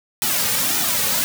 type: noise with flanger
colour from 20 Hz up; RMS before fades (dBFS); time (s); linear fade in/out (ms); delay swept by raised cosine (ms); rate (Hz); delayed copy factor
white; -20; 0.22-1.24; 0; 1.8 to 3; 1.8; -0.95
effects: none

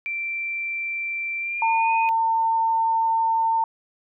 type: tone with pitch glide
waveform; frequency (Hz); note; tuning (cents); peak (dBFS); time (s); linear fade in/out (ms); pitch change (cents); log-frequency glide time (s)
sine; 2349 to 2489; D7 to D#7; 0 to 0; -25; 0.06-2.09; 0; +100; 1.39-1.93
type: tone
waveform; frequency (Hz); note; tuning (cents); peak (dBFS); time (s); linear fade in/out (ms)
sine; 903; A5; +45; -18; 1.62-3.64; 2
effects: none

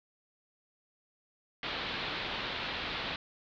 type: low-pass noise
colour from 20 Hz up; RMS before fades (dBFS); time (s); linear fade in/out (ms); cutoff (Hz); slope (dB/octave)
white; -37; 1.63-3.16; 2; 4100; 48
effects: none

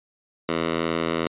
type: tone with high-pass filter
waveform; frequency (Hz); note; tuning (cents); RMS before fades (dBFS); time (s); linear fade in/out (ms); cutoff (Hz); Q
10% pulse; 82.41; E2; 0; -25; 0.49-1.27; 0; 240; 0.6
effects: resampled to 8000 Hz

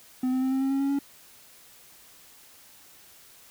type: tone with pitch steps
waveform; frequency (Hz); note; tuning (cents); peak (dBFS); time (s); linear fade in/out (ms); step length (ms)
triangle; 255.1 / 258.5 / 262 / 265.5 / 269 / 272.6 / 276.3 / 280; C4 / C4 / C4 / C4 / C4 / C#4 / C#4 / C#4; -44 / -21 / +2 / +25 / +48 / -29 / -6 / +18; -21; 0.23-0.99; 5; 95
effects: white hiss -53 dBFS RMS until 3.5 s

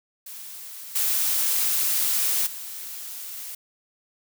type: noise with level steps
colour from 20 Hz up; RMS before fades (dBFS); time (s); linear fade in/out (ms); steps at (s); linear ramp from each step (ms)
blue; -39 / -23 / -36; 0.26-3.55; 5; 0.95 / 2.46; 10
effects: none

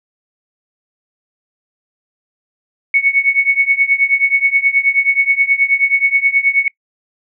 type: tone with tremolo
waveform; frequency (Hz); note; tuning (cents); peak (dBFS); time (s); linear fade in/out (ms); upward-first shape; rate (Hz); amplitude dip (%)
sine; 2217; C#7; 0; -6; 2.94-6.68; 2; triangle; 9.4; 95
effects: noise-tail reverb RT60 0.1 s tail -26 dB re dry

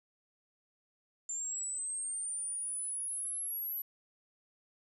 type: linear sweep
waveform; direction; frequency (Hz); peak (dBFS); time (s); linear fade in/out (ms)
sine; up; 7200 to 11840; -35; 1.29-3.82; 5
effects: none

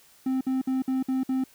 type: tone bursts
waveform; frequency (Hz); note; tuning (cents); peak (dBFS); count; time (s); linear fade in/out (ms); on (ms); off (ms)
triangle; 261.6; C4; 0; -21; 6; 0.26-1.44; 5; 150; 56
effects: white hiss -57 dBFS RMS until 1.54 s

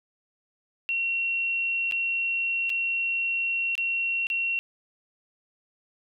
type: tone with dropouts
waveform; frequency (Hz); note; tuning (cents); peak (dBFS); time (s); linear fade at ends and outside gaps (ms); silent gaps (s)
sine; 2732; F7; -39; -24; 0.89-4.59; 0; 1.912-1.922 / 2.695-2.701 / 3.753-3.779 / 4.269-4.301
effects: none

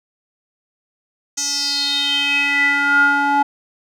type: tone with band-pass filter sweep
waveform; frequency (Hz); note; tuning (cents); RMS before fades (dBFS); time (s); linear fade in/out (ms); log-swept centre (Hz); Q
square; 283.9; C#4; +41; -17; 1.37-3.43; 10; 6400 to 960; 6.4
effects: none

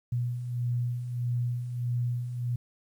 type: beating tone pair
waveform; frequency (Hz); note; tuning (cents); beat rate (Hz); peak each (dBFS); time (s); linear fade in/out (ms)
sine; 120.2 / 121.8; B2 / B2; -46 / -24; 1.6; -36 / -28; 0.12-2.56; 5
effects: 10-bit

